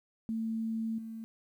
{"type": "tone with level steps", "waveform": "sine", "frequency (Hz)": 224, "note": "A3", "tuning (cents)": 31, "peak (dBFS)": [-31, -39], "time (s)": [0.29, 1.24], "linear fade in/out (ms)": 0, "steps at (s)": 0.98, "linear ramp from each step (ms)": 5, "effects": ["11-bit"]}